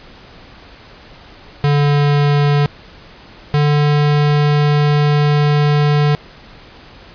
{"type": "tone pair in turn", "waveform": "square", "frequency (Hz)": [145, 147.36], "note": ["D3", "D3"], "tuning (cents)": [-22, 6], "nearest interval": "unison", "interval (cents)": 28, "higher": "second", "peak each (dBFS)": -11, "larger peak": "neither", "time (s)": [[1.64, 2.66], [3.54, 6.15]], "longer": "second", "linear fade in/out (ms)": 0, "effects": ["pink hiss -40 dBFS RMS until 7.14 s", "resampled to 11025 Hz"]}